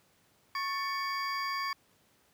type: tone cluster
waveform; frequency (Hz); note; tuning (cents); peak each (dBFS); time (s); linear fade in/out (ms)
triangle; 1100 / 1765 / 2234 / 4751; C#6 / A6 / C#7 / D8; -14 / +5 / +13 / +19; -32 / -38 / -38 / -38; 0.55-1.73; 2
effects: pink hiss -67 dBFS RMS until 2.33 s + high-pass 100 Hz 12 dB/octave